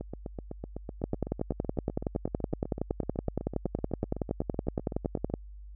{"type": "two click trains", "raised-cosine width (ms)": 2, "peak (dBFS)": [-23, -15], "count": [43, 47], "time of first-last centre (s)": [[0.01, 5.3], [1.04, 5.339]], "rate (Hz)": [7.94, 10.7], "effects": ["added 50 Hz sine -43 dBFS peak until 5.75 s"]}